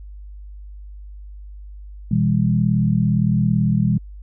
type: chord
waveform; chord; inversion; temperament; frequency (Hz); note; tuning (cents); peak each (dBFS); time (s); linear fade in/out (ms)
sine; E major; second; equal with one note detuned; 123.47 / 164.81 / 202.6; B2 / E3 / G#3; 0 / 0 / -43; -19; 2.11-3.98; 5
effects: added 50 Hz sine -34 dBFS peak until 4.22 s